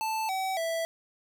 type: tone with pitch steps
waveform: square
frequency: 880 / 761.7 / 659.3 Hz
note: A5 / G5 / E5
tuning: 0 / -50 / 0 cents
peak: -29 dBFS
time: 0.01-0.85 s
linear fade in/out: 0 ms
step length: 280 ms
effects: none